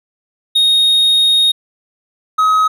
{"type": "tone pair in turn", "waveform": "triangle", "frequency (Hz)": [3726, 1270.3], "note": ["A#7", "D#6"], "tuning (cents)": [-2, 36], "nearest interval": "octave + perfect fifth", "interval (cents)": 1862, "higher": "first", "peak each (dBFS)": -7, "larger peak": "neither", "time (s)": [[0.55, 1.52], [2.38, 2.68]], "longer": "first", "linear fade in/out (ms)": 10, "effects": []}